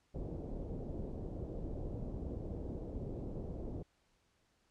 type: low-pass noise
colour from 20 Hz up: pink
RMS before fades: -42 dBFS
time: 0.14-3.83 s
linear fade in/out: 10 ms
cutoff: 550 Hz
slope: 24 dB/octave
effects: pink hiss -75 dBFS RMS until 4.7 s + low-pass 8000 Hz 12 dB/octave